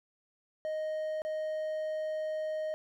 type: tone with dropouts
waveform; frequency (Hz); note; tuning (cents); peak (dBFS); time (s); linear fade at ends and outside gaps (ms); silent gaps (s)
triangle; 622.3; D#5; 0; -30; 0.65-2.74; 0; 1.219-1.25
effects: none